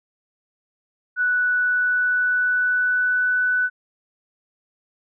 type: tone with pitch glide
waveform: sine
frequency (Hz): 1480 to 1493.7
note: F#6 to F#6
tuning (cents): 0 to +16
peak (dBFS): -17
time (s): 1.16-3.7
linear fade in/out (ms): 50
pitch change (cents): +16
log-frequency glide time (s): 1.53-3.42
effects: none